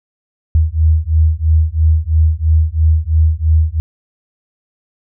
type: beating tone pair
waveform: sine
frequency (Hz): 77.78 / 80.78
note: D#2 / E2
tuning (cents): 0 / -35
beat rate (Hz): 3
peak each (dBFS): -12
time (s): 0.55-3.8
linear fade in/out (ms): 0
effects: none